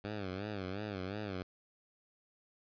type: tone with vibrato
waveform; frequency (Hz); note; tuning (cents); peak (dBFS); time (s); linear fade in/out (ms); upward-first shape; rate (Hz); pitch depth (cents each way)
10% pulse; 99.1; G2; +19; -30; 0.04-1.43; 5; sine; 2.8; 130
effects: resampled to 11025 Hz + 11-bit